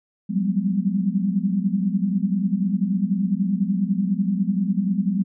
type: tone cluster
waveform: sine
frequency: 179.6 / 193.4 / 203.6 / 246.4 Hz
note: F3 / G3 / G#3 / B3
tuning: +49 / -23 / -34 / -4 cents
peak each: -25 / -23 / -23 / -31 dBFS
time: 0.29-5.24 s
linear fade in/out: 20 ms
effects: none